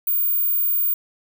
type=tone; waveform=sine; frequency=15340 Hz; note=A#9; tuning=48 cents sharp; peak=-17 dBFS; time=0.07-0.94 s; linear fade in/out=5 ms; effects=none